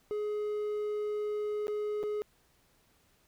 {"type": "tone with dropouts", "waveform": "triangle", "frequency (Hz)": 420, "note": "G#4", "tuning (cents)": 19, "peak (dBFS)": -29, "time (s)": [0.11, 2.22], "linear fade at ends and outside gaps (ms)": 0, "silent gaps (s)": [[1.67, 1.681], [2.03, 2.036]], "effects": ["pink hiss -68 dBFS RMS until 3.27 s"]}